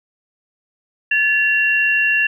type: tone pair together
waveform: sine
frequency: 1727 / 2741 Hz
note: A6 / F7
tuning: -33 / -33 cents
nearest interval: minor sixth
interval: 800 cents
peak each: -16 dBFS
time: 1.11-2.27 s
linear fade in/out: 5 ms
effects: none

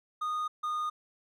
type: tone pair in turn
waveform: triangle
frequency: 1233 / 1227 Hz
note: D#6 / D#6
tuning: -16 / -25 cents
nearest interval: unison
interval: 9 cents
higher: first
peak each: -28 / -28 dBFS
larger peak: neither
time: 0.21-0.48 / 0.63-0.9 s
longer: neither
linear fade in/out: 10 ms
effects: none

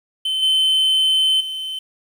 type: tone with level steps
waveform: triangle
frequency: 3069 Hz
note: G7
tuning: 37 cents flat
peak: -17 / -12 / -23 dBFS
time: 0.25-1.79 s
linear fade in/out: 5 ms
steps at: 0.42 / 1.4 s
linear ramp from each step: 10 ms
effects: 8-bit

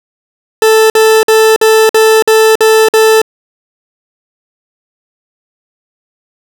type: tone bursts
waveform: 40% pulse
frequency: 440 Hz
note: A4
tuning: in tune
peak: -3 dBFS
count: 8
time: 0.62-3.217 s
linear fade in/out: 2 ms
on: 280 ms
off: 51 ms
effects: none

